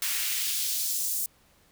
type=noise with high-pass filter sweep; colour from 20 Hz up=white; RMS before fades=-29 dBFS; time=0.02-1.26 s; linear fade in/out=2 ms; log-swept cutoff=1600 to 8300 Hz; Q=1.1; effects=pink hiss -62 dBFS RMS until 1.71 s